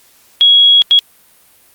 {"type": "tone bursts at uneven times", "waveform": "sine", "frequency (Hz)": 3322, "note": "G#7", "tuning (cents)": 0, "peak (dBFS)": -4, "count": 2, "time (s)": [[0.41, 0.82], [0.91, 0.99]], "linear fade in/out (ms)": 0, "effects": ["white hiss -48 dBFS RMS until 1.74 s", "Opus 48 kbps"]}